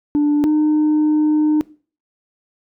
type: tone pair in turn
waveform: sine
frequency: 294 / 304.6 Hz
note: D4 / D#4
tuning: +2 / -37 cents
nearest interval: minor second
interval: 61 cents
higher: second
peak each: -10 dBFS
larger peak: neither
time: 0.15-0.44 / 0.44-1.61 s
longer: second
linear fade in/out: 0 ms
effects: noise-tail reverb RT60 0.4 s tail -22 dB re dry + tanh soft clip ceiling -11 dBFS